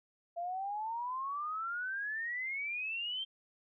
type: exponential sweep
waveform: sine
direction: up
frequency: 676 to 3172 Hz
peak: -35 dBFS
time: 0.36-3.25 s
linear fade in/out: 20 ms
effects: none